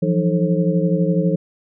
sine tone cluster, 168.1 / 180.1 / 307.2 / 436.5 / 536 Hz, E3 / F#3 / D#4 / A4 / C5, +34 / -46 / -22 / -14 / +42 cents, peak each -18 / -20 / -25 / -24 / -24 dBFS, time 0.02-1.36 s, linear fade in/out 10 ms, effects none

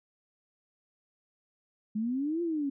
sine exponential two-way sweep, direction up then down, 207.7 to 349.2 to 270.6 Hz, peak -28 dBFS, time 1.95-2.7 s, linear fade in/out 10 ms, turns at 2.42 s, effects none

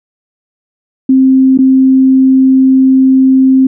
sine tone with dropouts, 263.3 Hz, C4, 11 cents sharp, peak -3 dBFS, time 1.09-3.67 s, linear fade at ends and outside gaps 5 ms, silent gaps 1.576-1.587 s, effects none

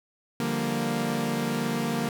sawtooth chord, G minor seventh, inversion second, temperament equal, 146.83 / 174.61 / 196 / 233.1 Hz, D3 / F3 / G3 / Bb3, 0 / 0 / 0 / 0 cents, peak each -29 / -30 / -30 / -24 dBFS, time 0.4-2.09 s, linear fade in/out 2 ms, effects none

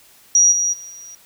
sine tone with level steps, 5760 Hz, F#8, 47 cents flat, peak -9 / -16 / -33 / -35 dBFS, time 0.35-1.15 s, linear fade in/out 2 ms, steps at 0.51 / 0.72 / 0.89 s, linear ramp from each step 20 ms, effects white hiss -50 dBFS RMS until 1.25 s

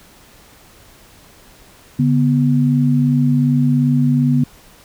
sine tone pair together, 143.5 / 246.2 Hz, D3 / B3, -40 / -5 cents, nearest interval major sixth, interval 935 cents, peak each -14 dBFS, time 1.99-4.44 s, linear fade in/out 5 ms, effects pink hiss -46 dBFS RMS until 4.84 s

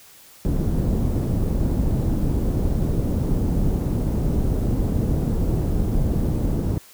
pink low-pass noise, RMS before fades -21 dBFS, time 0.45-6.78 s, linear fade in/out 0 ms, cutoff 310 Hz, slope 12 dB/octave, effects white hiss -48 dBFS RMS until 6.93 s

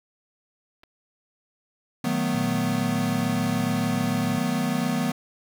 clicks, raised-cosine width 0.3 ms, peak -35 dBFS, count 2, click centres 0.834 / 0.837 s
square chord, B dominant seventh, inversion first, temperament equal, 155.56 / 185 / 220 / 246.9 Hz, D#3 / F#3 / A3 / B3, 0 / 0 / 0 / 0 cents, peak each -31 / -30 / -30 / -27 dBFS, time 2.04-5.12 s, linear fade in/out 5 ms
sine tone with pitch glide, 118.9 to 114.45 Hz, A#2 to A#2, +35 to -31 cents, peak -31 dBFS, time 2.34-4.38 s, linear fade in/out 5 ms, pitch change -66 cents, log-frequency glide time 2.59-3.09 s
effects 9-bit

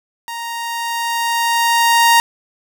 sawtooth tone with level ramp, 932.3 Hz, A#5, in tune, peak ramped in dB -21 to -4 dBFS, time 0.28-2.2 s, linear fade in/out 0 ms, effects none

